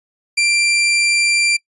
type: tone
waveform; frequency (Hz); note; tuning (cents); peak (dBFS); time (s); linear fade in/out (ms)
sawtooth; 2364; D7; +11; -9; 0.37-1.57; 10
effects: noise-tail reverb RT60 0.1 s tail -23 dB re dry + resampled to 24000 Hz